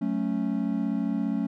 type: chord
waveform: triangle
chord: F# minor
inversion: none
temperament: equal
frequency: 185 / 220 / 277.2 Hz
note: F#3 / A3 / C#4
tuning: 0 / 0 / 0 cents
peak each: -29 / -26 / -27 dBFS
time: 0.01-1.47 s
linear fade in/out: 10 ms
effects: none